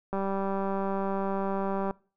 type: click train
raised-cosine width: 1 ms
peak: -18 dBFS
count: 348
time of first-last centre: 0.13-1.909 s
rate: 195 Hz
effects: noise-tail reverb RT60 0.4 s tail -24 dB re dry